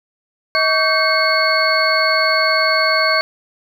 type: tone cluster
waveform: sine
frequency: 636 / 1133 / 1557 / 2175 / 4431 Hz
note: D#5 / C#6 / G6 / C#7 / C#8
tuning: +38 / +37 / -12 / -33 / -2 cents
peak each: -19 dBFS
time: 0.55-3.21 s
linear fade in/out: 0 ms
effects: 7-bit